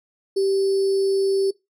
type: tone with sample-and-hold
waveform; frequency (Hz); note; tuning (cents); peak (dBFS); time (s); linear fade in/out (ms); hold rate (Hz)
sine; 389.9; G4; -9; -17; 0.36-1.51; 10; 4900
effects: noise-tail reverb RT60 0.2 s tail -21 dB re dry + low-pass 10000 Hz 12 dB/octave